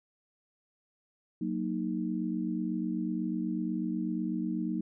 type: chord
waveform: sine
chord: D# minor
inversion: first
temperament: equal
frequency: 185 / 233.1 / 311.1 Hz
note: F#3 / A#3 / D#4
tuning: 0 / 0 / 0 cents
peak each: -34 dBFS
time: 1.41-4.81 s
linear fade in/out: 5 ms
effects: none